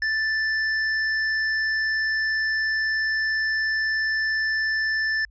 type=tone with hard clipping; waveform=sine; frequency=1761 Hz; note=A6; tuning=1 cent sharp; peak=-23 dBFS; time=0.02-5.25 s; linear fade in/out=2 ms; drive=9 dB; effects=added 50 Hz sine -49 dBFS peak until 5.3 s + resampled to 16000 Hz